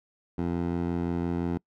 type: tone with band-pass filter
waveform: 15% pulse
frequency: 85.8 Hz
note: F2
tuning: 30 cents flat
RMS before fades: -29 dBFS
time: 0.38-1.58 s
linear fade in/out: 5 ms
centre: 290 Hz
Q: 0.64
effects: noise-tail reverb RT60 0.1 s tail -26 dB re dry